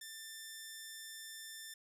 10% pulse tone, 1780 Hz, A6, 20 cents sharp, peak -38 dBFS, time 0.01-1.74 s, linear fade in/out 5 ms, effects none

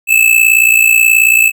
square tone with amplitude modulation, 2617 Hz, E7, 13 cents flat, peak -3 dBFS, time 0.07-1.52 s, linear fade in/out 50 ms, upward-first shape sine, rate 58.5 Hz, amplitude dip 75%, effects none

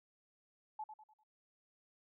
sine tone with echo, 860 Hz, A5, 40 cents flat, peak -40 dBFS, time 0.79-0.84 s, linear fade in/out 5 ms, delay 99 ms, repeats 4, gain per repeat -8 dB, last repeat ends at 1.236 s, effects none

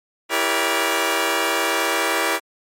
10% pulse chord, E diminished seventh, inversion none, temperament just, 329.6 / 395.6 / 474.7 / 569.6 Hz, E4 / G4 / Bb4 / Db5, 0 / +16 / +31 / +47 cents, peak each -16 dBFS, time 0.29-2.4 s, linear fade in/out 50 ms, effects MP3 64 kbps

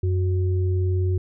sine tone pair together, 91.88 / 367.5 Hz, F#2 / F#4, -12 / -12 cents, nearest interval 2 octaves, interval 2400 cents, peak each -19 / -29 dBFS, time 0.03-1.18 s, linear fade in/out 5 ms, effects none

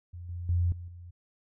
sine tone with level steps, 87.31 Hz, F2, in tune, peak -39 / -34 / -23 / -38 / -43 dBFS, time 0.13-1.11 s, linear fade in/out 10 ms, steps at 0.29 / 0.49 / 0.72 / 0.88 s, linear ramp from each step 2 ms, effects none

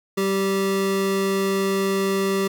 square tone pair together, 193.67 / 389.7 Hz, G3 / G4, -21 / -10 cents, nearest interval octave, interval 1211 cents, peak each -25 / -22 dBFS, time 0.17-2.48 s, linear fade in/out 10 ms, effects none

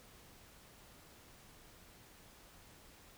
silence, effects pink hiss -60 dBFS RMS until 3.17 s

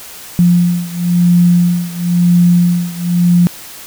sine beating tone pair, 174.61 / 175.59 Hz, F3 / F3, 0 / +10 cents, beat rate 0.98 Hz, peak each -10 / -12 dBFS, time 0.39-3.47 s, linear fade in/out 0 ms, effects white hiss -32 dBFS RMS until 3.86 s

